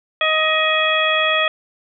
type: harmonic tone with a mistuned harmonic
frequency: 628 Hz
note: D#5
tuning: 16 cents sharp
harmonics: 1 / 2 / 3 / 4 / 5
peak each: -21 / -21 / -21 / -21 / -21 dBFS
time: 0.21-1.48 s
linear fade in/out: 2 ms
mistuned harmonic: 5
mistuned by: +100 cents
effects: none